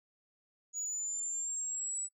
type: linear sweep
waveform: sine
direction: up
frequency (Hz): 6810 to 7902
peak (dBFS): -33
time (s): 0.73-2.09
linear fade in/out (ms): 50
effects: noise-tail reverb RT60 0.1 s tail -25 dB re dry + tanh soft clip ceiling -31 dBFS